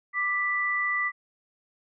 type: tone pair together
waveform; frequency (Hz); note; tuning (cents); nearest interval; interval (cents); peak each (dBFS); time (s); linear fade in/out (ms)
sine; 1182 / 1975.5; D6 / B6; +11 / 0; major sixth; 889; -30 / -25; 0.13-1.12; 50
effects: none